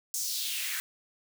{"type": "noise with high-pass filter sweep", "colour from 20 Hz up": "white", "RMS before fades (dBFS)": -33, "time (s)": [0.14, 0.8], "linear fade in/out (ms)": 0, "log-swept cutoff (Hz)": [6800, 1600], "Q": 2.7, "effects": []}